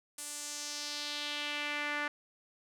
sawtooth tone with band-pass filter sweep, 293.7 Hz, D4, in tune, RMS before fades -38 dBFS, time 0.18-2.08 s, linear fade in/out 5 ms, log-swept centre 9200 to 1700 Hz, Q 2.1, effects none

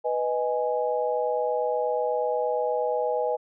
sine chord, G# minor, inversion first, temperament equal, 493.9 / 622.3 / 830.6 Hz, B4 / D#5 / G#5, 0 / 0 / 0 cents, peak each -26 / -28 / -29 dBFS, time 0.04-3.37 s, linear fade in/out 20 ms, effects none

